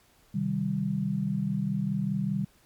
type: chord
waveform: sine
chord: C minor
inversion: none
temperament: equal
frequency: 130.81 / 155.56 / 196 Hz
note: C3 / Eb3 / G3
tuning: 0 / 0 / 0 cents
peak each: -33 / -31 / -28 dBFS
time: 0.34-2.45 s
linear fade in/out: 10 ms
effects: pink hiss -62 dBFS RMS until 2.65 s + MP3 96 kbps